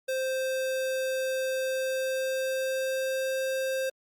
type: tone with pitch glide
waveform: square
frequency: 523.3 to 527.9 Hz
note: C5 to C5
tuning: 0 to +15 cents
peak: -28 dBFS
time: 0.08-3.9 s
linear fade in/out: 10 ms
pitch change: +15 cents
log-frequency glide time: 1.61-3.42 s
effects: Opus 48 kbps